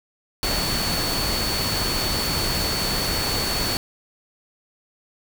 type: tone in noise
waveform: sine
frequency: 4446 Hz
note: C#8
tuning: 4 cents sharp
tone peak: -26 dBFS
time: 0.43-3.77 s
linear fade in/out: 0 ms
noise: pink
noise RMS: -25 dBFS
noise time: 0.43-3.77 s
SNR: -4 dB
effects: none